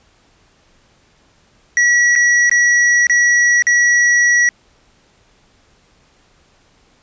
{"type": "tone with dropouts", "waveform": "square", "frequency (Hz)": 1931, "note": "B6", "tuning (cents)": -39, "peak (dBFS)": -10, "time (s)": [1.77, 4.49], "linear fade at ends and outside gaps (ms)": 1, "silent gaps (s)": [[2.154, 2.16], [2.496, 2.514], [3.069, 3.097], [3.623, 3.668]], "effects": ["pink hiss -54 dBFS RMS until 7.02 s", "resampled to 16000 Hz"]}